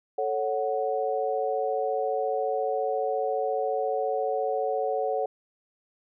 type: chord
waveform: sine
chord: F# minor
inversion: first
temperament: equal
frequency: 440 / 554.4 / 740 Hz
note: A4 / C#5 / F#5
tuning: 0 / 0 / 0 cents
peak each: -29 dBFS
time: 0.18-5.26 s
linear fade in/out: 5 ms
effects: none